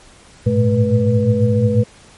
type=tone cluster; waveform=sine; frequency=103 / 111.3 / 117.3 / 214.8 / 487.8 Hz; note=G#2 / A2 / A#2 / A3 / B4; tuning=-14 / +20 / +11 / -41 / -21 cents; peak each=-18 dBFS; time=0.46-1.84 s; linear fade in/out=10 ms; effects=pink hiss -45 dBFS RMS until 2.17 s + MP3 48 kbps